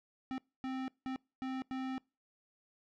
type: tone bursts at uneven times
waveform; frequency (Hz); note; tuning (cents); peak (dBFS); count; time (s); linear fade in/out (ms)
square; 261.6; C4; 0; -37; 5; 0.31-0.38 / 0.64-0.88 / 1.06-1.16 / 1.42-1.62 / 1.71-1.98; 0
effects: noise-tail reverb RT60 0.3 s tail -26 dB re dry + low-pass 3000 Hz 12 dB/octave